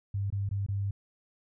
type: tone with dropouts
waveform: sine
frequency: 99.5 Hz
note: G2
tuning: 26 cents sharp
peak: -28 dBFS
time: 0.14-0.91 s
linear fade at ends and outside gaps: 5 ms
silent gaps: 0.303-0.324 / 0.491-0.511 / 0.664-0.685 s
effects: none